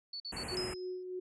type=tone bursts; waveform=sine; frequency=4454 Hz; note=C#8; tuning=7 cents sharp; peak=-39 dBFS; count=4; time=0.13-0.552 s; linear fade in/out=5 ms; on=71 ms; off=46 ms
type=band-stop noise; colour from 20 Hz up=pink; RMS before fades=-41 dBFS; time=0.32-0.74 s; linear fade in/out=5 ms; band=2900 to 7100 Hz; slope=96 dB/octave
type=tone with tremolo; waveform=sine; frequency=366.6 Hz; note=F#4; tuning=16 cents flat; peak=-36 dBFS; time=0.51-1.2 s; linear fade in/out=10 ms; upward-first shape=sine; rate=3.3 Hz; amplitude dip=45%
type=tone with exponential decay; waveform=sine; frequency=5110 Hz; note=D#8; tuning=45 cents sharp; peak=-33 dBFS; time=0.57-1.03 s; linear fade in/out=0 ms; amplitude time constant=98 ms
effects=high-pass 60 Hz 12 dB/octave + resampled to 24000 Hz